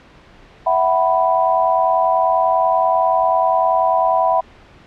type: chord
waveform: sine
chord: E suspended second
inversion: none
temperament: equal with one note detuned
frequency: 659.3 / 749.5 / 987.8 Hz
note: E5 / F#5 / B5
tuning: 0 / +22 / 0 cents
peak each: -17 / -17 / -17 dBFS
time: 0.66-4.41 s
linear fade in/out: 10 ms
effects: pink hiss -45 dBFS RMS until 4.86 s + low-pass 3000 Hz 12 dB/octave